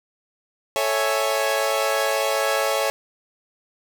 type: chord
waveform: sawtooth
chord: A major seventh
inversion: none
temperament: equal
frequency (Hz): 440 / 554.4 / 659.3 / 830.6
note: A4 / C#5 / E5 / G#5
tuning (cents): 0 / 0 / 0 / 0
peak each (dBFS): -24 / -19 / -22 / -24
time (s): 0.76-2.9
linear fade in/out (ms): 0
effects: none